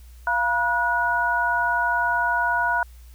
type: tone cluster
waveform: sine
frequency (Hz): 693 / 962 / 1460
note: F5 / B5 / F#6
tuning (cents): -14 / -46 / -24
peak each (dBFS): -27 / -23 / -22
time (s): 0.27-2.83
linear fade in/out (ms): 2
effects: added 60 Hz sine -42 dBFS peak until 3.14 s + white hiss -57 dBFS RMS until 3.14 s